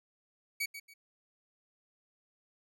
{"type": "tone with echo", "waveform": "sawtooth", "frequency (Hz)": 2261, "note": "C#7", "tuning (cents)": 34, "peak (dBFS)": -28, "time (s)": [0.6, 0.66], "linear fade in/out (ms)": 10, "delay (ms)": 140, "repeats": 2, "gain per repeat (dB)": -11, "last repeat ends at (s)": 0.94, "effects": []}